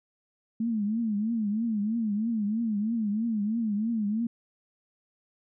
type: tone with vibrato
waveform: sine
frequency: 218 Hz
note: A3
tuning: 16 cents flat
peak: -25 dBFS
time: 0.6-4.27 s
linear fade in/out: 5 ms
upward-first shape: triangle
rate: 3.1 Hz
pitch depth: 150 cents each way
effects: none